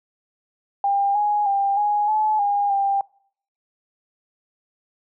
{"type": "tone with pitch steps", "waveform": "sine", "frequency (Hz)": [799, 831, 795, 830, 859, 812, 793], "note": ["G5", "G#5", "G5", "G#5", "A5", "G#5", "G5"], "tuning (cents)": [33, 1, 24, -1, -42, -39, 20], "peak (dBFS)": -17, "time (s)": [0.84, 3.01], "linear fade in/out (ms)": 2, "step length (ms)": 310, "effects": ["noise-tail reverb RT60 0.6 s tail -25 dB re dry"]}